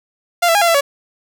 sawtooth tone with pitch steps, 695 / 666 / 817 / 685 / 668 / 564 Hz, F5 / E5 / G#5 / F5 / E5 / C#5, -9 / +18 / -29 / -34 / +23 / +30 cents, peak -7 dBFS, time 0.42-0.81 s, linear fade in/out 10 ms, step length 65 ms, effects none

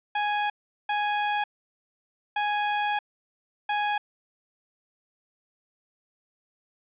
sawtooth tone bursts at uneven times, 830.6 Hz, G#5, in tune, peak -20 dBFS, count 4, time 0.15-0.5 / 0.89-1.44 / 2.36-2.99 / 3.69-3.98 s, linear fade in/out 5 ms, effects resampled to 8000 Hz + 10-bit

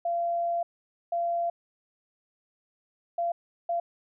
sine tone bursts at uneven times, 686 Hz, F5, 31 cents flat, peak -25 dBFS, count 4, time 0.05-0.63 / 1.12-1.5 / 3.18-3.32 / 3.69-3.8 s, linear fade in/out 5 ms, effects none

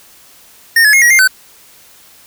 square tone with pitch steps, 1833 / 1705 / 2152 / 1906 / 2109 / 1521 Hz, A#6 / G#6 / C7 / A#6 / C7 / F#6, -30 / +45 / +48 / +38 / +13 / +47 cents, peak -6 dBFS, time 0.76-1.276 s, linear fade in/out 5 ms, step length 86 ms, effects white hiss -43 dBFS RMS until 2.26 s

